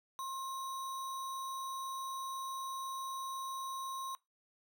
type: tone with sample-and-hold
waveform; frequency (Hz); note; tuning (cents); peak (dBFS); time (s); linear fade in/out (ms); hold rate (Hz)
sine; 1066; C6; +32; -38; 0.19-4.15; 0; 4900
effects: noise-tail reverb RT60 0.2 s tail -21 dB re dry